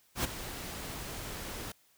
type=noise with ADSR envelope; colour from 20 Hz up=pink; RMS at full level=-29 dBFS; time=0.15-1.72 s; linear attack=92 ms; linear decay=13 ms; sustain=-12 dB; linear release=4 ms; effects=white hiss -67 dBFS RMS until 1.97 s